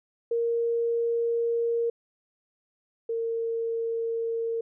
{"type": "tone pair in turn", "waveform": "sine", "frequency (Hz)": [466.2, 458.2], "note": ["A#4", "A#4"], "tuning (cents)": [0, -30], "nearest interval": "unison", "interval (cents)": 30, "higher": "first", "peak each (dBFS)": [-23, -26], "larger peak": "first", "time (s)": [[0.31, 1.9], [3.09, 4.61]], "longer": "first", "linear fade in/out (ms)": 5, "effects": []}